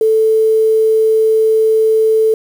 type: tone with quantisation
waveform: sine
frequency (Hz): 440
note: A4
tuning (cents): 0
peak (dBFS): -8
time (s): 0.01-2.34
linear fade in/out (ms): 2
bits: 6
effects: none